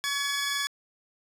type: tone pair together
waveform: 15% pulse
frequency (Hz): 1125.1 / 1699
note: C#6 / G#6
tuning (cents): +25 / +39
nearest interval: perfect fifth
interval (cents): 714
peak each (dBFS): -26 / -22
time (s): 0.04-0.67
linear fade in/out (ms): 0
effects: resampled to 32000 Hz + 10-bit